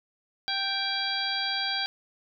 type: harmonic tone with a mistuned harmonic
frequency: 784 Hz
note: G5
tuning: in tune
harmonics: 1 / 2 / 3 / 4 / 5 / 6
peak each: -35 / -33 / -38 / -33 / -34 / -32 dBFS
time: 0.48-1.86 s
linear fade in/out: 0 ms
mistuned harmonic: 4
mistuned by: +82 cents
effects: none